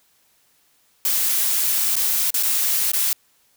blue noise with dropouts, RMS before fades -20 dBFS, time 1.05-3.13 s, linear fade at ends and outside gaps 2 ms, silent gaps 1.957-1.964 / 2.305-2.341 / 2.428-2.432 / 2.918-2.934 s, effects white hiss -61 dBFS RMS until 3.56 s

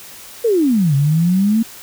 sine exponential two-way sweep, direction down then up, 489.3 to 135.9 to 231.5 Hz, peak -11 dBFS, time 0.44-1.63 s, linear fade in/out 10 ms, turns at 0.95 s, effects white hiss -37 dBFS RMS until 1.82 s

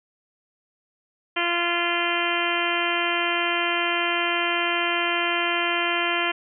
harmonic tone, 345.2 Hz, F4, 20 cents flat, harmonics 1 / 2 / 3 / 4 / 5 / 6 / 7 / 8 / 9, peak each -30 / -30 / -30 / -30 / -30 / -30 / -30 / -30 / -30 dBFS, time 1.36-6.32 s, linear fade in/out 10 ms, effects none

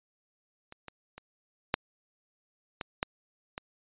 clicks, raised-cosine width 0.3 ms, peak -30 / -26 / -28 / -8 / -18 / -11 / -20 dBFS, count 7, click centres 0.724 / 0.883 / 1.18 / 1.741 / 2.812 / 3.029 / 3.579 s, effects resampled to 8000 Hz

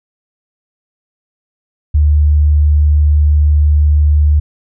sine tone, 74.5 Hz, D2, 25 cents sharp, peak -6 dBFS, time 1.94-4.4 s, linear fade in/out 10 ms, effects none

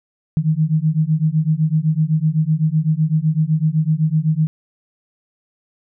sine beating tone pair, 152.8 / 160.7 Hz, D#3 / E3, -31 / -44 cents, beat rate 7.9 Hz, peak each -17 dBFS, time 0.37-4.47 s, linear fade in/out 0 ms, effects none

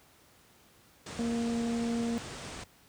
pink low-pass noise, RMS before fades -42 dBFS, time 1.06-2.64 s, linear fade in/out 5 ms, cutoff 9300 Hz, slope 96 dB/octave
harmonic tone, 233.2 Hz, A#3, 1 cent sharp, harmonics 1 / 2 / 3, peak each -29 / -38 / -45 dBFS, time 1.19-2.18 s, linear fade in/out 0 ms
effects pink hiss -61 dBFS RMS until 2.88 s + high-pass 60 Hz 12 dB/octave

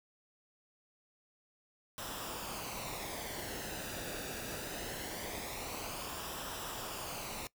pink noise with flanger, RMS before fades -42 dBFS, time 1.98-7.47 s, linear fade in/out 0 ms, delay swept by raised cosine 0.45 to 0.95 ms, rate 0.22 Hz, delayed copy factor -0.55, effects noise-tail reverb RT60 0.1 s tail -20 dB re dry

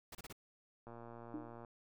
pink noise bursts, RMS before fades -50 dBFS, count 4, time 0.12-0.327 s, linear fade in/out 5 ms, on 30 ms, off 29 ms
click train, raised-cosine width 1 ms, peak -38 dBFS, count 92, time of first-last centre 0.87-1.648 s, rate 117 Hz
sine tone with exponential decay, 306.3 Hz, D#4, 27 cents flat, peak -38 dBFS, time 1.34-1.6 s, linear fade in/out 2 ms, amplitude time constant 56 ms
effects none

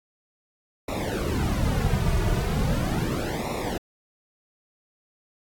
brown noise with flanger, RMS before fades -25 dBFS, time 0.88-3.78 s, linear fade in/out 5 ms, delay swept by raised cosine 0.63 to 3.83 ms, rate 0.38 Hz, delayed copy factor -0.9, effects AAC 64 kbps

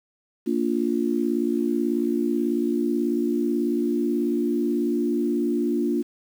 sine chord, Bb major, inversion none, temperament just, 233.1 / 291.4 / 349.6 Hz, Bb3 / D4 / F4, 0 / -13 / +2 cents, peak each -25 dBFS, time 0.46-6.03 s, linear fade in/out 20 ms, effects 8-bit

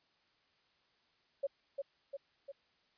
sine tone with echo, 554.4 Hz, C#5, in tune, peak -31 dBFS, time 1.43-1.47 s, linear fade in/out 10 ms, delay 350 ms, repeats 3, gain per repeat -4 dB, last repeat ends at 2.52 s, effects white hiss -73 dBFS RMS until 2.97 s + resampled to 11025 Hz

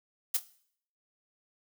blue noise with echo, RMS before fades -27 dBFS, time 0.34-0.37 s, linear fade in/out 5 ms, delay 25 ms, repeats 3, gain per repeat -12 dB, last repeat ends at 0.445 s, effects noise-tail reverb RT60 0.6 s tail -18 dB re dry

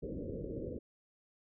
white low-pass noise, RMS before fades -41 dBFS, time 0.02-0.79 s, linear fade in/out 10 ms, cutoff 550 Hz, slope 96 dB/octave, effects none

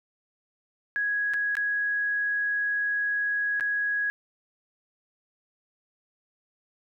sine tone with dropouts, 1663 Hz, G#6, 2 cents sharp, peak -24 dBFS, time 0.96-4.1 s, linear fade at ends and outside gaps 0 ms, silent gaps 1.336-1.341 / 1.553-1.569 / 3.598-3.608 s, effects none

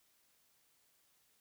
silence, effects white hiss -73 dBFS RMS until 1.4 s

